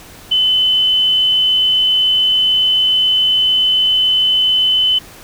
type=tone; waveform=sine; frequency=3029 Hz; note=F#7; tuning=40 cents sharp; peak=-10 dBFS; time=0.31-4.99 s; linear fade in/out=10 ms; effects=pink hiss -38 dBFS RMS until 5.23 s